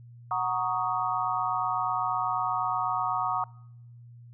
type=chord; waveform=sine; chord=D# minor seventh; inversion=first; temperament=equal with one note detuned; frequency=740 / 932.3 / 1116.4 / 1244.5 Hz; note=F#5 / A#5 / C#6 / D#6; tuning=0 / 0 / +12 / 0 cents; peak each=-31 dBFS; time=0.31-3.44 s; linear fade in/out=2 ms; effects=noise-tail reverb RT60 0.8 s tail -24 dB re dry + added 119 Hz sine -46 dBFS peak until 4.33 s